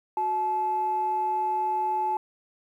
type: tone pair together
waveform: sine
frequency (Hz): 368 / 863.7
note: F#4 / A5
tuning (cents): -9 / -32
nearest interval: octave + minor third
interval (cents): 1477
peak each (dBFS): -34 / -23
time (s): 0.17-2.17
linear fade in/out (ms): 2
effects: tanh soft clip ceiling -18 dBFS + 10-bit